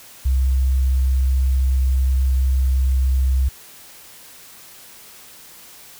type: tone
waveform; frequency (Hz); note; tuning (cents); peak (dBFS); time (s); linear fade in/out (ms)
sine; 65.41; C2; 0; -14; 0.25-3.49; 10
effects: white hiss -43 dBFS RMS until 5.99 s